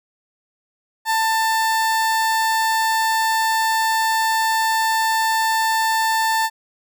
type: tone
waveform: 30% pulse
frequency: 890 Hz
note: A5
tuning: 20 cents sharp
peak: -14 dBFS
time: 1.05-6.5 s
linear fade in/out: 50 ms
effects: none